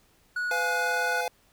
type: tone with pitch glide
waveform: triangle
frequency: 1462 to 1470.5 Hz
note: F#6 to F#6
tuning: -21 to -11 cents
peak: -25 dBFS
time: 0.36-1.21 s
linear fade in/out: 5 ms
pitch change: +10 cents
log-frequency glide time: 0.74-0.93 s
type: chord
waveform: square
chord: F diminished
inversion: second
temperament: just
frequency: 502.9 / 698.5 / 838.1 Hz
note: Cb5 / F5 / Ab5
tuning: +31 / 0 / +16 cents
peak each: -33 dBFS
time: 0.51-1.28 s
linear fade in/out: 2 ms
effects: pink hiss -63 dBFS RMS until 1.52 s